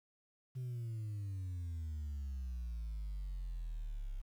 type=exponential sweep; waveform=sine; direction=down; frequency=129.9 to 32.7 Hz; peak=-36 dBFS; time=0.55-4.22 s; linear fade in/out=20 ms; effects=tanh soft clip ceiling -38 dBFS + 11-bit